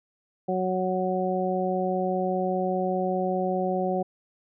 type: harmonic tone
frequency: 185 Hz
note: F#3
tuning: in tune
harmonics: 1 / 2 / 3 / 4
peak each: -29 / -29 / -29 / -29 dBFS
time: 0.48-4.03 s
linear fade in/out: 10 ms
effects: none